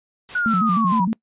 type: noise with tremolo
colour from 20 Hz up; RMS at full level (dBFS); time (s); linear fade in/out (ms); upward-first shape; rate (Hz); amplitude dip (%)
white; -34; 0.29-1; 0; sine; 5; 95
type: linear sweep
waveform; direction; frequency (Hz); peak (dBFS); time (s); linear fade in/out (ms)
sine; down; 1480 to 946; -18; 0.35-1.05; 5
type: tone with vibrato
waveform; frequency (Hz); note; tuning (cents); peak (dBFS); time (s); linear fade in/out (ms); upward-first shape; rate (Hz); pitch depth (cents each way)
sine; 201.3; G3; +46; -18; 0.46-1.13; 0; square; 6.5; 180
effects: noise-tail reverb RT60 0.1 s tail -24 dB re dry + resampled to 8000 Hz